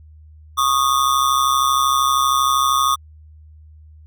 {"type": "ring-modulated tone", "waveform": "square", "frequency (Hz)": 1171, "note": "D6", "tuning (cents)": -5, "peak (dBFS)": -12, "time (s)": [0.57, 2.96], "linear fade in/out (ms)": 20, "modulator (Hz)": 66.4, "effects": ["added 77 Hz sine -41 dBFS peak until 4.06 s"]}